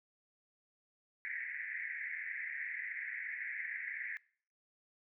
pink band-pass noise, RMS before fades -42 dBFS, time 1.25-4.17 s, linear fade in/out 0 ms, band 1700 to 2200 Hz, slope 96 dB/octave, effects noise-tail reverb RT60 0.5 s tail -23 dB re dry

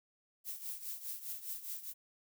violet noise with tremolo, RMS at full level -40 dBFS, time 0.44-1.94 s, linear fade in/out 50 ms, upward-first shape triangle, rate 4.9 Hz, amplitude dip 80%, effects none

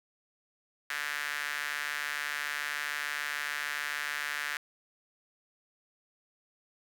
sawtooth tone with high-pass filter, 146.83 Hz, D3, in tune, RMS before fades -35 dBFS, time 0.9-4.57 s, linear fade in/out 2 ms, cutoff 1700 Hz, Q 3.2, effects none

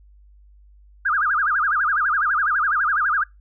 sine tone with vibrato, 1400 Hz, F6, 4 cents sharp, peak -17 dBFS, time 1.05-3.24 s, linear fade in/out 10 ms, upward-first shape sine, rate 12 Hz, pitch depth 280 cents each way, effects noise-tail reverb RT60 0.2 s tail -25 dB re dry + added 50 Hz sine -47 dBFS peak until 3.4 s

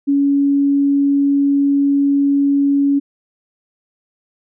sine tone, 280.9 Hz, C#4, 23 cents sharp, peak -11 dBFS, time 0.07-3 s, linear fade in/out 20 ms, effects none

